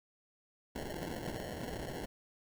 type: noise with sample-and-hold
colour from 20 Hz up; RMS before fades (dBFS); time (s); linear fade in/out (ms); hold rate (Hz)
violet; -41; 0.75-2.06; 10; 1225
effects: none